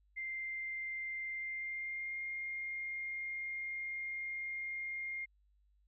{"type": "tone with pitch glide", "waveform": "sine", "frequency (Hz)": [2093, 2122], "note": ["C7", "C7"], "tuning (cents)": [0, 24], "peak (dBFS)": -38, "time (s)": [0.16, 5.26], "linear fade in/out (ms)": 20, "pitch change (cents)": 24, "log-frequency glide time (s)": [1.32, 2.19], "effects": ["added 50 Hz sine -68 dBFS peak until 5.87 s"]}